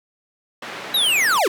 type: band-pass noise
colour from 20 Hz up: white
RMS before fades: -33 dBFS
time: 0.62-1.39 s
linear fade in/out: 5 ms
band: 170 to 2200 Hz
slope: 12 dB/octave
type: linear sweep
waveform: square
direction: down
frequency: 3951 to 311.1 Hz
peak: -16 dBFS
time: 0.94-1.48 s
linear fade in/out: 5 ms
effects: none